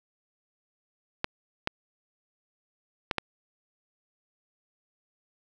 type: clicks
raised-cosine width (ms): 0.3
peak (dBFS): -10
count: 4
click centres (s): 1.244 / 1.674 / 3.112 / 3.183
effects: none